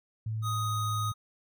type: tone with pitch glide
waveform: sine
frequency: 110 to 107.18 Hz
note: A2 to A2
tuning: 0 to -45 cents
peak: -30 dBFS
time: 0.26-1.12 s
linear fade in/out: 5 ms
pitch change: -45 cents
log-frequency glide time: 0.39-0.83 s
type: tone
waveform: square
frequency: 1249 Hz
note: D#6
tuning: 6 cents sharp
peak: -32 dBFS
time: 0.42-1.14 s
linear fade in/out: 50 ms
effects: none